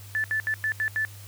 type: tone bursts at uneven times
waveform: sine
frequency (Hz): 1750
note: A6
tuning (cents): -10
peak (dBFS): -23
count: 6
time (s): 0.15-0.24 / 0.31-0.4 / 0.47-0.54 / 0.64-0.72 / 0.8-0.88 / 0.96-1.05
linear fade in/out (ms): 0
effects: added 100 Hz sine -42 dBFS peak until 1.27 s + white hiss -49 dBFS RMS until 1.27 s